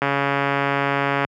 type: click train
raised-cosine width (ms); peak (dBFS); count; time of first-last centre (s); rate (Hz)
0.5; -5; 173; 0.02-1.249; 140
effects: high-pass 100 Hz 12 dB/octave